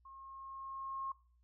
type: tone with level ramp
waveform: sine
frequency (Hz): 1077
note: C6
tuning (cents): +50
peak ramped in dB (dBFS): -52 to -37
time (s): 0.05-1.12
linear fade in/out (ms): 5
effects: noise-tail reverb RT60 0.4 s tail -19 dB re dry + added 60 Hz sine -67 dBFS peak until 1.43 s